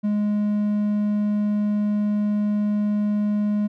triangle tone, 208.2 Hz, G#3, 5 cents sharp, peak -17 dBFS, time 0.03-3.68 s, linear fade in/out 20 ms, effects none

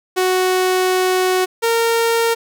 sawtooth tone pair in turn, 370 / 460.7 Hz, F#4 / A#4, 0 / -20 cents, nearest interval major third, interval 380 cents, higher second, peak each -10 dBFS, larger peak neither, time 0.16-1.46 / 1.62-2.35 s, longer first, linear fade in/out 20 ms, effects none

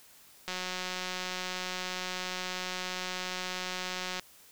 click train, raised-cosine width 0.2 ms, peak -18 dBFS, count 681, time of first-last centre 0.48-4.196 s, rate 183 Hz, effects white hiss -57 dBFS RMS until 4.51 s

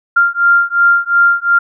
sine beating tone pair, 1392 / 1394.8 Hz, F6 / F6, -6 / -3 cents, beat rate 2.8 Hz, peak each -11 dBFS, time 0.16-1.59 s, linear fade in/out 10 ms, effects none

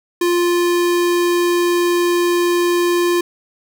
square tone, 349.4 Hz, F4, 1 cent sharp, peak -14 dBFS, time 0.21-3.21 s, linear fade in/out 5 ms, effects none

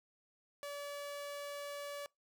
sawtooth tone, 574 Hz, D5, 40 cents flat, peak -38 dBFS, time 0.63-2.06 s, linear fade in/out 0 ms, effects noise-tail reverb RT60 0.2 s tail -25 dB re dry

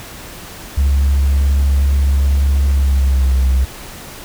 sine tone with pitch glide, 69.3 to 65.03 Hz, C#2 to C2, 0 to -10 cents, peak -8 dBFS, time 0.77-3.65 s, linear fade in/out 10 ms, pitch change -110 cents, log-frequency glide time 2.68-3.41 s, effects tanh soft clip ceiling -8 dBFS + pink hiss -33 dBFS RMS until 4.24 s

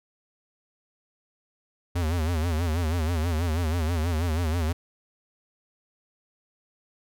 square tone with vibrato, 82.41 Hz, E2, in tune, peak -24 dBFS, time 1.95-4.73 s, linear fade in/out 10 ms, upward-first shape sine, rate 6.2 Hz, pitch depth 130 cents each way, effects none

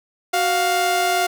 sawtooth tone pair together, 372.1 / 702 Hz, F#4 / F5, +10 / +9 cents, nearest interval major seventh, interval 1099 cents, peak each -20 / -14 dBFS, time 0.33-1.27 s, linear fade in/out 10 ms, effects none

